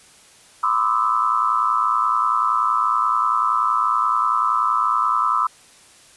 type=tone cluster; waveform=sine; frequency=1003 / 1074 / 1199 / 1309 Hz; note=B5 / C6 / D6 / E6; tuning=+26 / +45 / +36 / -13 cents; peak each=-23 / -25 / -21 / -20 dBFS; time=0.63-5.47 s; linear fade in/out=5 ms; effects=white hiss -49 dBFS RMS until 6.16 s + resampled to 24000 Hz